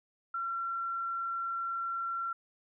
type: tone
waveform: sine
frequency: 1362 Hz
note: F6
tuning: 44 cents flat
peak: -32 dBFS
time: 0.34-2.33 s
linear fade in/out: 5 ms
effects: none